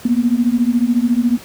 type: beating tone pair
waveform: sine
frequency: 233.1 / 247.1 Hz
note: A#3 / B3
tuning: 0 / +1 cents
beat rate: 14 Hz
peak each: -15 dBFS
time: 0.05-1.38 s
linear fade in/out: 5 ms
effects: pink hiss -38 dBFS RMS until 1.44 s + high-pass 60 Hz 12 dB/octave